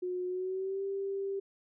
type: tone with pitch glide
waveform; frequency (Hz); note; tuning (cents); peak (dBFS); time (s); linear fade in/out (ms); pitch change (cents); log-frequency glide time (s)
sine; 362.4 to 392.9; F#4 to G4; -36 to +4; -32; 0.02-1.4; 10; +140; 0.27-0.83
effects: none